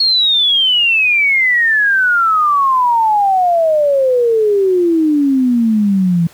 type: exponential sweep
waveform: sine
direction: down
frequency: 4349 to 164.81 Hz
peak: -9 dBFS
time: 0-6.27 s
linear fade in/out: 5 ms
effects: pink hiss -43 dBFS RMS until 6.33 s + high-pass 100 Hz 12 dB/octave

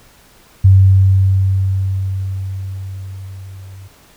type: tone with level ramp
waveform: sine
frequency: 95.8 Hz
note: G2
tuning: 39 cents flat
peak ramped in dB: -3 to -32 dBFS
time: 0.64-3.88 s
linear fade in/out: 10 ms
effects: pink hiss -47 dBFS RMS until 4.16 s

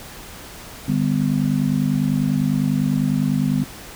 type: harmonic tone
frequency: 50 Hz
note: G1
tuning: 35 cents sharp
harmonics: 3 / 4 / 5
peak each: -21 / -21 / -21 dBFS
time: 0.88-3.64 s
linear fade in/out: 5 ms
effects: pink hiss -38 dBFS RMS until 3.95 s

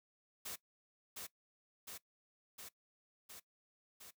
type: noise with echo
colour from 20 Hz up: white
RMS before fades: -45 dBFS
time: 0.45-0.56 s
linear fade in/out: 10 ms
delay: 710 ms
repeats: 5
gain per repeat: -2 dB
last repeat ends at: 4.11 s
effects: noise-tail reverb RT60 0.1 s tail -19 dB re dry

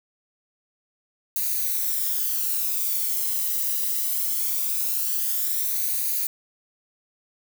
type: noise with flanger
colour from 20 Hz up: violet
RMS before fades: -25 dBFS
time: 1.36-6.27 s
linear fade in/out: 2 ms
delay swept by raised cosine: 0.46 to 1.02 ms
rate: 0.21 Hz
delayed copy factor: +0.55
effects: none

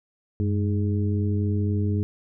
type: harmonic tone with a mistuned harmonic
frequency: 103.83 Hz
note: G#2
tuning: in tune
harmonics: 1 / 2 / 3 / 4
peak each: -22 / -28 / -32 / -34 dBFS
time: 0.4-2.03 s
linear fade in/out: 0 ms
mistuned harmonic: 1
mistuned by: -120 cents
effects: none

